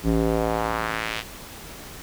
square tone with band-pass filter sweep, 55.5 Hz, A1, 16 cents sharp, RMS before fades -24 dBFS, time 0.03-1.24 s, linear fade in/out 50 ms, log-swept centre 250 to 3200 Hz, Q 1.4, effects pink hiss -40 dBFS RMS until 2.02 s

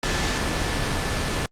sine tone in noise, 1744 Hz, A6, 16 cents flat, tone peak -35 dBFS, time 0.03-1.46 s, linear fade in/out 2 ms, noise pink, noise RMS -24 dBFS, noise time 0.03-1.46 s, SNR -14 dB, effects low-pass 7000 Hz 12 dB/octave + Opus 48 kbps

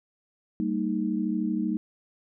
sine chord, Eb major, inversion first, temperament equal with one note detuned, 196 / 228.9 / 311.1 Hz, G3 / Bb3 / Eb4, 0 / -31 / 0 cents, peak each -29 dBFS, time 0.6-1.77 s, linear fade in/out 0 ms, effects none

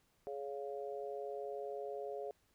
harmonic tone, 140 Hz, C#3, 18 cents sharp, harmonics 3 / 4 / 5, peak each -43 / -45 / -47 dBFS, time 0.27-2.31 s, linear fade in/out 0 ms, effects pink hiss -75 dBFS RMS until 2.54 s

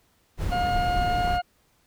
brown noise, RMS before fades -28 dBFS, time 0.37-1.4 s, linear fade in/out 50 ms
harmonic tone, 713 Hz, F5, 36 cents sharp, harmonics 1 / 2 / 3 / 4 / 6, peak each -23 / -33 / -43 / -39 / -43 dBFS, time 0.51-1.42 s, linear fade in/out 20 ms
effects pink hiss -65 dBFS RMS until 1.86 s

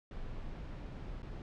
brown noise with dropouts, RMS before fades -43 dBFS, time 0.11-1.42 s, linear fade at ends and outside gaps 1 ms, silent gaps 1.221-1.229 s, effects low-pass 4000 Hz 12 dB/octave

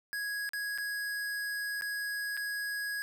square tone with dropouts, 1661.2 Hz, G#6, in tune, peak -34 dBFS, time 0.13-3.02 s, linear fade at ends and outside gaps 0 ms, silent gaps 0.491-0.534 / 0.777-0.784 / 1.811-1.821 / 2.368-2.374 s, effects none

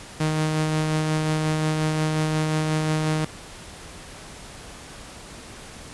sawtooth tone with tremolo, 155.56 Hz, D#3, in tune, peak -16 dBFS, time 0.2-3.25 s, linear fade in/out 5 ms, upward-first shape sine, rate 5.6 Hz, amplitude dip 25%, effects pink hiss -41 dBFS RMS until 5.93 s + resampled to 24000 Hz

